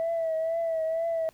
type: tone with vibrato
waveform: sine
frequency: 654 Hz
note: E5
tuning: 14 cents flat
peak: -24 dBFS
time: 0-1.29 s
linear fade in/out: 0 ms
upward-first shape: triangle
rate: 2.1 Hz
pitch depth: 48 cents each way
effects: tanh soft clip ceiling -22 dBFS + pink hiss -61 dBFS RMS until 1.33 s